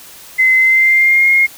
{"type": "tone with pitch glide", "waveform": "sine", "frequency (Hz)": [2052, 2142], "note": ["C7", "C7"], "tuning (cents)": [-34, 40], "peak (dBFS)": -7, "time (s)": [0.38, 1.47], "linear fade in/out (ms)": 20, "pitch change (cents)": 74, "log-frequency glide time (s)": [0.56, 1.3], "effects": ["white hiss -37 dBFS RMS until 1.57 s"]}